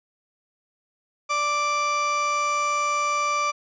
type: tone pair together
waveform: 30% pulse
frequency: 587.4 / 1174.7 Hz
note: D5 / D6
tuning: 0 / 0 cents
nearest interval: octave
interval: 1200 cents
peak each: -29 / -20 dBFS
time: 1.29-3.52 s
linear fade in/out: 20 ms
effects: resampled to 16000 Hz